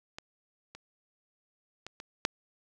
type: clicks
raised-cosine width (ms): 0.2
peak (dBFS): -23 / -28 / -24 / -25 / -8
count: 5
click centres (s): 0.185 / 0.75 / 1.866 / 2.001 / 2.251
effects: none